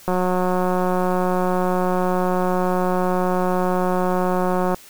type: click train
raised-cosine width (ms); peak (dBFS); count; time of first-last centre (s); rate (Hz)
1; -8; 850; 0.08-4.745; 182
effects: white hiss -45 dBFS RMS until 4.89 s